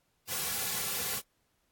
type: noise with comb filter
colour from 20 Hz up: white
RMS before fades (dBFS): -33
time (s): 0.27-1.22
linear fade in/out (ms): 50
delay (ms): 3.2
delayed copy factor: -0.8
effects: pink hiss -75 dBFS RMS until 1.71 s + AAC 64 kbps